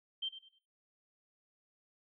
sine tone with echo, 3136 Hz, G7, in tune, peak -34 dBFS, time 0.22-0.29 s, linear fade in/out 10 ms, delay 100 ms, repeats 3, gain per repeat -11 dB, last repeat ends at 0.59 s, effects noise-tail reverb RT60 0.3 s tail -19 dB re dry

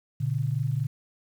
sine tone pair together, 119.12 / 143.3 Hz, A#2 / D3, +38 / -42 cents, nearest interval minor third, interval 320 cents, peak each -27 dBFS, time 0.2-0.87 s, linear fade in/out 10 ms, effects 9-bit

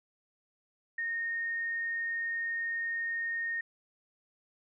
sine tone, 1846 Hz, A#6, 17 cents flat, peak -31 dBFS, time 0.98-3.61 s, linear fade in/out 5 ms, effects none

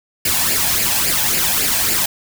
white noise with flanger, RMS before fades -17 dBFS, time 0.25-2.06 s, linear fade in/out 5 ms, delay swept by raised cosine 0.41 to 1.24 ms, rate 3.6 Hz, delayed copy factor +0.6, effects none

